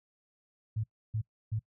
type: tone bursts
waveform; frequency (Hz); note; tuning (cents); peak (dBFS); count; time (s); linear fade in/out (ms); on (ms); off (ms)
sine; 109.3; A2; -11; -29; 3; 0.76-1.594; 10; 78; 300
effects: noise-tail reverb RT60 0.1 s tail -23 dB re dry